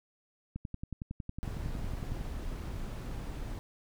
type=click train; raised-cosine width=5 ms; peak=-25 dBFS; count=19; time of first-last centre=0.56-2.211 s; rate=10.9 Hz
type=noise; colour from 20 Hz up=brown; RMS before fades=-38 dBFS; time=1.43-3.59 s; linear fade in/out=0 ms
effects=none